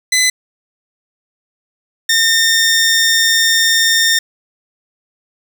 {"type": "tone pair in turn", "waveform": "15% pulse", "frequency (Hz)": [2016, 1819.7], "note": ["B6", "A#6"], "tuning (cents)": [35, -42], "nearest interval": "major second", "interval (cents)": 177, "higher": "first", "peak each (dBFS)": -4, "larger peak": "neither", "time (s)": [[0.12, 0.3], [2.09, 4.19]], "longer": "second", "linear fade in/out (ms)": 5, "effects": []}